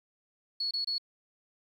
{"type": "tone bursts", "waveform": "sine", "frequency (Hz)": 4376, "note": "C#8", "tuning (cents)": -23, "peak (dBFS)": -29, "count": 3, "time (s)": [0.6, 0.982], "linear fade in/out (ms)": 5, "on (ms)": 110, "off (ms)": 26, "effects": ["10-bit"]}